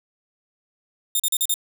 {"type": "tone bursts", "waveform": "5% pulse", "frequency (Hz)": 3635, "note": "A#7", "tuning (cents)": -44, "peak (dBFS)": -11, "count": 5, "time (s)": [1.15, 1.541], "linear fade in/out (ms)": 2, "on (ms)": 47, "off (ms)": 39, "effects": ["7-bit"]}